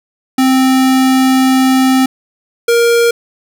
square tone pair in turn, 261.6 / 469.1 Hz, C4 / A#4, 0 / +11 cents, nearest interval minor seventh, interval 1011 cents, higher second, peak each -8 dBFS, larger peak neither, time 0.38-2.06 / 2.68-3.11 s, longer first, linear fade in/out 5 ms, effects none

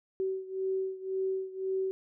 sine beating tone pair, 380 / 381.9 Hz, F#4 / G4, +46 / -45 cents, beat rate 1.9 Hz, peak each -32 / -35 dBFS, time 0.2-1.91 s, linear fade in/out 0 ms, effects none

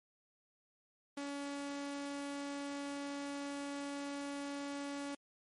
sawtooth tone, 283 Hz, C#4, 36 cents sharp, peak -36 dBFS, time 1.17-5.15 s, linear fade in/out 5 ms, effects MP3 48 kbps

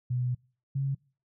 sine tone pair in turn, 124.4 / 136.81 Hz, B2 / C#3, +13 / -22 cents, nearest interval major second, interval 165 cents, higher second, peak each -26 dBFS, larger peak neither, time 0.1-0.35 / 0.75-0.95 s, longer first, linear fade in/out 10 ms, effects noise-tail reverb RT60 0.4 s tail -25 dB re dry

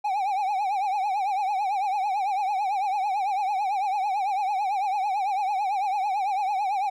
triangle tone with vibrato, 794 Hz, G5, 22 cents sharp, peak -21 dBFS, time 0.04-6.9 s, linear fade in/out 10 ms, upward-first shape triangle, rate 9 Hz, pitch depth 140 cents each way, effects none

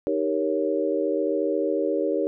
sine chord, Eb dominant seventh, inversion none, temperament equal, 311.1 / 392 / 466.2 / 554.4 Hz, Eb4 / G4 / Bb4 / Db5, 0 / 0 / 0 / 0 cents, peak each -27 dBFS, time 0.07-2.27 s, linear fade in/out 0 ms, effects none

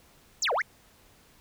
sine exponential two-way sweep, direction down then up, 7902 to 443.9 to 2338 Hz, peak -22 dBFS, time 0.42-0.62 s, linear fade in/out 5 ms, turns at 0.53 s, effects tanh soft clip ceiling -22 dBFS + pink hiss -59 dBFS RMS until 1.4 s

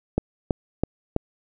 click train, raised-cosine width 2 ms, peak -7 dBFS, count 4, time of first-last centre 0.18-1.164 s, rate 3.05 Hz, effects none

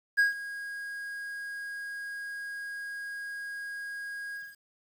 triangle tone with ADSR envelope, 1639 Hz, G#6, 23 cents flat, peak -17 dBFS, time 0.17-4.57 s, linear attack 23 ms, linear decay 140 ms, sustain -17 dB, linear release 220 ms, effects 9-bit

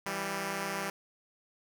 5% pulse tone pair together, 165 / 196.6 Hz, E3 / G3, +2 / +5 cents, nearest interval minor third, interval 303 cents, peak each -27 / -23 dBFS, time 0.06-0.9 s, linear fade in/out 2 ms, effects none

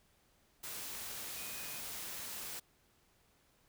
sine tone in noise, 2489 Hz, D#7, in tune, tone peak -52 dBFS, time 1.36-1.8 s, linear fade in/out 10 ms, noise white, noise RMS -44 dBFS, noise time 0.63-2.6 s, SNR -11 dB, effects pink hiss -71 dBFS RMS until 3.68 s

